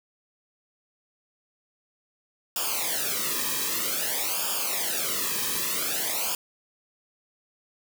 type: noise with flanger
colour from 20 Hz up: white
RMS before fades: -28 dBFS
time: 2.56-6.35 s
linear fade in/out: 2 ms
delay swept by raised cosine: 0.49 to 1.43 ms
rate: 0.52 Hz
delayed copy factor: -0.85
effects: none